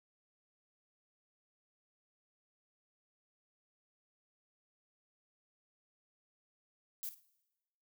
violet noise with echo, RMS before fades -41 dBFS, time 7.03-7.09 s, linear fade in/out 0 ms, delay 54 ms, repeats 2, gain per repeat -13 dB, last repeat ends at 7.198 s, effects noise-tail reverb RT60 1.0 s tail -20 dB re dry

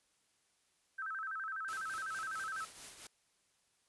sine tone with vibrato, 1426 Hz, F6, 36 cents sharp, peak -38 dBFS, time 0.98-2.65 s, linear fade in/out 10 ms, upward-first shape square, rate 12 Hz, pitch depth 160 cents each way
white noise with tremolo, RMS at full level -48 dBFS, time 1.68-3.07 s, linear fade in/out 2 ms, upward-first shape triangle, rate 4.5 Hz, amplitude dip 60%
effects white hiss -75 dBFS RMS until 3.88 s + resampled to 24000 Hz

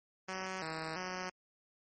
5% pulse tone with pitch steps, 188.1 / 159.8 / 183.8 Hz, F#3 / D#3 / F#3, +29 / +47 / -11 cents, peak -27 dBFS, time 0.28-1.3 s, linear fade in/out 10 ms, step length 340 ms, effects MP3 32 kbps

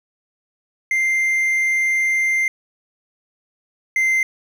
triangle tone pair in turn, 2093 / 2081 Hz, C7 / C7, 0 / -10 cents, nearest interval unison, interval 10 cents, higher first, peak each -14 / -13 dBFS, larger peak second, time 0.91-2.48 / 3.96-4.23 s, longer first, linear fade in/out 2 ms, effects none

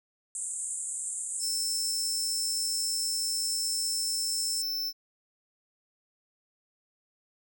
white band-pass noise, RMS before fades -35 dBFS, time 0.35-4.62 s, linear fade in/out 2 ms, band 7200 to 9400 Hz, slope 96 dB/octave
square tone, 5320 Hz, E8, 15 cents sharp, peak -30 dBFS, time 1.39-4.93 s, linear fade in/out 50 ms
effects none

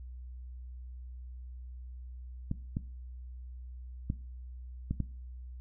clicks, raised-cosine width 5 ms, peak -19 dBFS, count 5, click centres 2.514 / 2.769 / 4.101 / 4.91 / 5.003 s, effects noise-tail reverb RT60 0.4 s tail -18 dB re dry + added 62 Hz sine -42 dBFS peak until 5.6 s

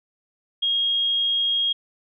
sine tone, 3263 Hz, G#7, 31 cents flat, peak -19 dBFS, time 0.62-1.73 s, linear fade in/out 10 ms, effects none

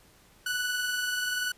sawtooth tone pair together, 1480 / 1500.7 Hz, F#6 / F#6, 0 / +24 cents, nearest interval unison, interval 24 cents, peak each -25 / -34 dBFS, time 0.46-1.52 s, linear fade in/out 5 ms, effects pink hiss -59 dBFS RMS until 1.57 s + resampled to 32000 Hz

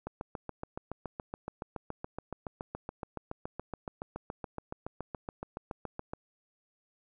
click train, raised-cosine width 1 ms, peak -23 dBFS, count 44, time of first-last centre 0.07-6.135 s, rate 7.09 Hz, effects none

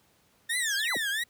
30% pulse tone with vibrato, 1790 Hz, A6, 29 cents sharp, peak -25 dBFS, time 0.49-1.24 s, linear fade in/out 10 ms, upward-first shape triangle, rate 2.9 Hz, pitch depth 230 cents each way
sine linear sweep, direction down, 10600 to 164.81 Hz, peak -32 dBFS, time 0.51-0.97 s, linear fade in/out 0 ms
effects pink hiss -65 dBFS RMS until 1.29 s + high-pass 80 Hz 12 dB/octave

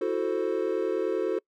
triangle chord, F# half-diminished seventh, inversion third, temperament equal, 329.6 / 370 / 440 / 523.3 Hz, E4 / F#4 / A4 / C5, 0 / 0 / 0 / 0 cents, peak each -31 / -27 / -27 / -31 dBFS, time 0.01-1.39 s, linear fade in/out 5 ms, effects noise-tail reverb RT60 0.1 s tail -26 dB re dry

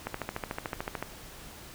click train, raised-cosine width 0.5 ms, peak -17 dBFS, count 14, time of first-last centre 0.07-1.026 s, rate 13.6 Hz, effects pink hiss -47 dBFS RMS until 1.74 s

